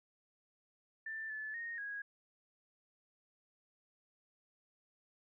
sine tone with pitch steps, 1775 / 1735 / 1856 / 1651 Hz, A6 / A6 / A#6 / G#6, +15 / -25 / -8 / -11 cents, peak -40 dBFS, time 1.06-2.02 s, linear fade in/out 5 ms, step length 240 ms, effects none

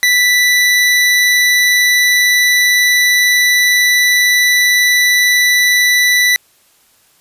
square tone pair together, 1975.5 / 3951 Hz, B6 / B7, 0 / 0 cents, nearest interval octave, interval 1200 cents, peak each -10 / -16 dBFS, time 0.03-6.36 s, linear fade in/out 0 ms, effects white hiss -52 dBFS RMS until 7.2 s + resampled to 32000 Hz

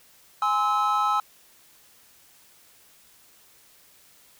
triangle chord, Ab augmented, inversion none, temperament just, 830.6 / 1038.3 / 1297.8 Hz, Ab5 / C6 / E6, 0 / -14 / -27 cents, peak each -24 / -26 / -21 dBFS, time 0.42-1.2 s, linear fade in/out 2 ms, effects white hiss -56 dBFS RMS until 4.39 s

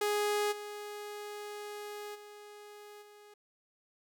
sawtooth tone with level steps, 415.4 Hz, G#4, in tune, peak -25 / -37 / -45 / -50 dBFS, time 0.01-3.34 s, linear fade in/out 5 ms, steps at 0.51 / 2.14 / 3.01 s, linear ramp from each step 20 ms, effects none

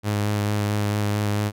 sawtooth tone with vibrato, 103.83 Hz, G#2, in tune, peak -17 dBFS, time 0.03-1.52 s, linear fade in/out 50 ms, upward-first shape sine, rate 4.5 Hz, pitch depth 16 cents each way, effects none

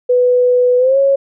sine tone with pitch glide, 495.6 to 549.9 Hz, B4 to C#5, +6 to -14 cents, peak -8 dBFS, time 0.09-1.16 s, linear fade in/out 10 ms, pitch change +180 cents, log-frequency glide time 0.78-0.98 s, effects none

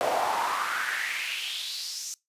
brown noise with high-pass filter sweep, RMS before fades -30 dBFS, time 0.01-2.14 s, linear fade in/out 0 ms, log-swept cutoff 610 to 6400 Hz, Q 4.2, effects noise-tail reverb RT60 0.2 s tail -23 dB re dry + resampled to 32000 Hz

